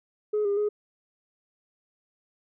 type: tone with pitch steps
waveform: sine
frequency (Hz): 421.9 / 403.7 / 417.7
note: G#4 / G#4 / G#4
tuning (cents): +27 / -49 / +10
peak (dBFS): -21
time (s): 0.33-0.69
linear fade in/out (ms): 10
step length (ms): 120
effects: tanh soft clip ceiling -20 dBFS